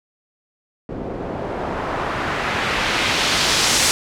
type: noise with low-pass filter sweep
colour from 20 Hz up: white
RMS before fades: -21 dBFS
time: 0.89-3.91 s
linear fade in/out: 0 ms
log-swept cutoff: 390 to 7400 Hz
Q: 0.94
effects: none